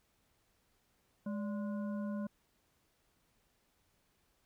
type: harmonic tone with a mistuned harmonic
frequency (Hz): 207.7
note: G#3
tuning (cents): 0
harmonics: 1 / 3 / 5 / 7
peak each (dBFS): -36 / -46 / -53 / -56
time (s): 1.26-2.27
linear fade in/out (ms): 5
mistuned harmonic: 3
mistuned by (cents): -120
effects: pink hiss -75 dBFS RMS until 4.45 s